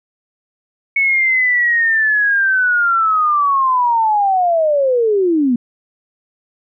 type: linear sweep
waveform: sine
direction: down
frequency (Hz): 2217 to 230.9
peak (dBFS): -11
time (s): 0.96-5.56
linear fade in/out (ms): 5
effects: none